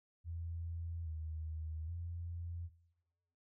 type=tone with pitch steps; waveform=sine; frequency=83.9 / 79.1 / 85.5 Hz; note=E2 / D#2 / F2; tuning=+31 / +29 / -36 cents; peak=-40 dBFS; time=0.24-2.7 s; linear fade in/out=50 ms; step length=820 ms; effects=noise-tail reverb RT60 1.0 s tail -18 dB re dry